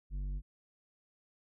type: tone with tanh clipping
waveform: sine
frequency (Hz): 48.06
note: G1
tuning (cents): -34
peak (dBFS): -36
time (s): 0.1-0.42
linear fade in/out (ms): 50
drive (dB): 9
effects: none